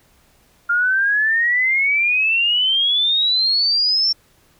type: exponential sweep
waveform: sine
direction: up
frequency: 1396.9 to 5470 Hz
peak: -14 dBFS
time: 0.69-4.13 s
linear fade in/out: 10 ms
effects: pink hiss -56 dBFS RMS until 4.59 s